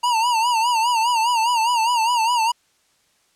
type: tone with vibrato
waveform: square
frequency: 932.3 Hz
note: A#5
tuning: in tune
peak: -17 dBFS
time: 0.03-2.52 s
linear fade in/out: 10 ms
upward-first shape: sine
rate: 4.9 Hz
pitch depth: 100 cents each way
effects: white hiss -62 dBFS RMS until 3.35 s + low-pass 9000 Hz 12 dB/octave